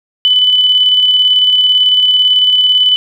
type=tone with tremolo; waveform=sine; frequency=3000 Hz; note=F#7; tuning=23 cents sharp; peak=-5 dBFS; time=0.25-2.96 s; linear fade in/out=0 ms; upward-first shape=square; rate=18 Hz; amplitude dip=30%; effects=none